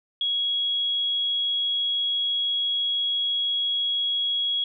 sine tone, 3322 Hz, G#7, in tune, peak -22 dBFS, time 0.21-4.64 s, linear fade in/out 2 ms, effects none

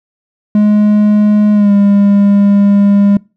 triangle tone with pitch glide, 209.4 to 201.5 Hz, G#3 to G3, +15 to +48 cents, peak -3 dBFS, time 0.55-3.17 s, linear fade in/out 2 ms, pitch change -67 cents, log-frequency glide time 1.53-1.72 s, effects noise-tail reverb RT60 0.3 s tail -24 dB re dry

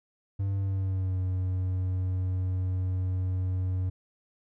triangle tone with pitch glide, 98 to 92.5 Hz, G2 to F#2, 0 to 0 cents, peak -24 dBFS, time 0.39-3.9 s, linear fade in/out 10 ms, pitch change -100 cents, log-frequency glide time 0.56-1.19 s, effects none

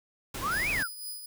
pink noise, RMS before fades -37 dBFS, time 0.34-0.83 s, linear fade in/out 5 ms
sine exponential two-way sweep, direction up then down, 987.8 to 2600 to 1271 Hz, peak -27 dBFS, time 0.41-0.88 s, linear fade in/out 50 ms, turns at 0.7 s
5% pulse tone with tremolo, 4978 Hz, D#8, in tune, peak -28 dBFS, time 0.51-1.26 s, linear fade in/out 5 ms, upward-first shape triangle, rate 3.9 Hz, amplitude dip 60%
effects none

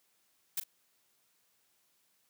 blue noise with echo, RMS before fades -33 dBFS, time 0.57-0.6 s, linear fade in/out 5 ms, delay 39 ms, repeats 1, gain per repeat -12 dB, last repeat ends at 0.639 s, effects white hiss -73 dBFS RMS until 2.29 s + high-pass 100 Hz 12 dB/octave

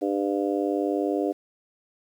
harmonic tone, 100 Hz, G2, 35 cents sharp, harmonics 3 / 4 / 5 / 6 / 7, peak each -26 / -28 / -30 / -32 / -33 dBFS, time 0.01-1.33 s, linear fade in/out 20 ms, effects 9-bit

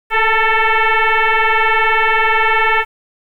sine tone with frequency modulation, 434.6 Hz, A4, 21 cents flat, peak -10 dBFS, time 0.1-2.85 s, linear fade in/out 50 ms, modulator 444 Hz, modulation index 4.8, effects 8-bit

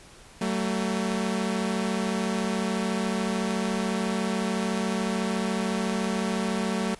sawtooth tone pair together, 190 / 223.9 Hz, F#3 / A3, +46 / +30 cents, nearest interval minor third, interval 284 cents, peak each -24 dBFS, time 0.41-6.95 s, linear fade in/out 5 ms, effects pink hiss -50 dBFS RMS until 6.99 s + resampled to 24000 Hz

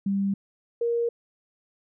sine tone pair in turn, 197.4 / 469.5 Hz, G3 / A#4, +12 / +12 cents, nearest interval octave + minor third, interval 1500 cents, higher second, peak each -22 dBFS, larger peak neither, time 0.06-0.34 / 0.81-1.09 s, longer neither, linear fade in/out 5 ms, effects none

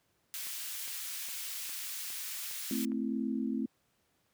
white high-pass noise, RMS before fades -40 dBFS, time 0.34-2.85 s, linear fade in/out 0 ms, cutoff 1800 Hz, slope 12 dB/octave
click train, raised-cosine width 0.5 ms, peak -38 dBFS, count 7, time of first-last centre 0.47-2.919 s, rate 2.45 Hz
sine chord, A minor, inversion none, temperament equal, 220 / 261.6 / 329.6 Hz, A3 / C4 / E4, 0 / 0 / 0 cents, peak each -34 / -34 / -39 dBFS, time 2.71-3.66 s, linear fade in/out 2 ms
effects pink hiss -74 dBFS RMS until 4.33 s + high-pass 80 Hz 12 dB/octave

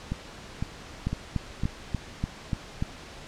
two click trains, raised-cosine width 5 ms, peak -14 / -16 dBFS, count 7 / 4, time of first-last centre 1.07-2.824 / 0.12-1.635 s, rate 3.42 / 1.98 Hz, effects pink hiss -44 dBFS RMS until 3.27 s + low-pass 6000 Hz 12 dB/octave

